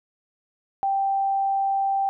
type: tone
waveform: sine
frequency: 784 Hz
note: G5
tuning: in tune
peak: -20 dBFS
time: 0.83-2.09 s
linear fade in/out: 0 ms
effects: none